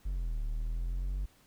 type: exponential two-way sweep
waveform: triangle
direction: down then up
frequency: 49.13 to 36.71 to 49.13 Hz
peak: -29 dBFS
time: 0.05-1.26 s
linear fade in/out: 10 ms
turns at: 0.42 s
effects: pink hiss -64 dBFS RMS until 1.46 s